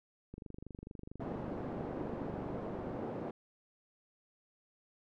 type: click train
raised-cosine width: 3 ms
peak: -33 dBFS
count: 65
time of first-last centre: 0.34-2.952 s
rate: 24.5 Hz
type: band-pass noise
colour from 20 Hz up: pink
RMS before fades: -41 dBFS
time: 1.2-3.31 s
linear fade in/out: 5 ms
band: 200 to 610 Hz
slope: 12 dB/octave
effects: none